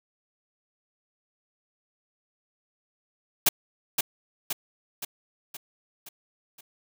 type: noise with echo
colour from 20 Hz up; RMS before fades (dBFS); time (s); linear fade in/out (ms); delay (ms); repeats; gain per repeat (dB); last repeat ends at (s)
white; -19; 3.46-3.49; 5; 520; 6; -5; 6.61
effects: none